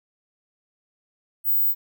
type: tone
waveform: sine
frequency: 16000 Hz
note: B9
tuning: 21 cents sharp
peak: -17 dBFS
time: 1.44-1.75 s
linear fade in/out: 50 ms
effects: none